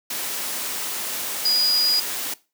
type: tone in noise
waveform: sine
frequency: 4904 Hz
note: D#8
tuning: 26 cents flat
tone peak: -17 dBFS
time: 1.45-2 s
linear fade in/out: 5 ms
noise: white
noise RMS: -28 dBFS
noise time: 0.1-2.34 s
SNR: +8 dB
effects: noise-tail reverb RT60 0.3 s tail -20 dB re dry + high-pass 200 Hz 12 dB/octave